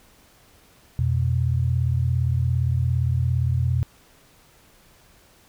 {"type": "tone pair together", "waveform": "sine", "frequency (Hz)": [87.31, 124.75], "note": ["F2", "B2"], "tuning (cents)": [0, 18], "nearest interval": "tritone", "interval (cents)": 618, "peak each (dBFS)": [-22, -21], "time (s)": [0.99, 3.83], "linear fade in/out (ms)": 0, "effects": ["pink hiss -55 dBFS RMS until 5.48 s"]}